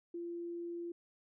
sine tone, 343.2 Hz, F4, 30 cents flat, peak -39 dBFS, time 0.14-0.92 s, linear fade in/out 5 ms, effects none

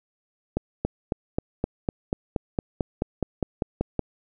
accelerating click train, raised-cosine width 2 ms, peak -10 dBFS, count 16, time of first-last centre 0.57-3.993 s, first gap 280 ms, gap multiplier 0.97, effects none

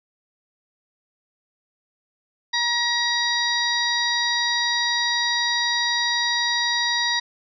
harmonic tone, 952 Hz, A#5, 36 cents sharp, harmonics 1 / 2 / 4 / 5 / 6, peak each -28 / -24 / -24 / -27 / -33 dBFS, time 2.53-7.2 s, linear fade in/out 10 ms, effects none

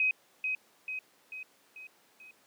sine tone with echo, 2525 Hz, D#7, 25 cents sharp, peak -24 dBFS, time 0-0.11 s, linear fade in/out 2 ms, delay 440 ms, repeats 5, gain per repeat -5 dB, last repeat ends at 2.31 s, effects pink hiss -64 dBFS RMS until 2.46 s + high-pass 300 Hz 12 dB/octave

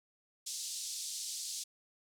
white band-pass noise, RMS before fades -41 dBFS, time 0.46-1.64 s, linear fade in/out 10 ms, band 4000 to 8600 Hz, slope 24 dB/octave, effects none

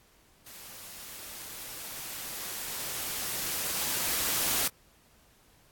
white noise with level ramp, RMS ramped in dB -47 to -27 dBFS, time 0.46-4.68 s, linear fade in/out 5 ms, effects pink hiss -62 dBFS RMS until 5.71 s + AAC 64 kbps

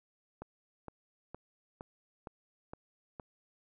click train, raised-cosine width 1 ms, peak -29 dBFS, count 7, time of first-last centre 0.42-3.198 s, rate 2.16 Hz, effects none

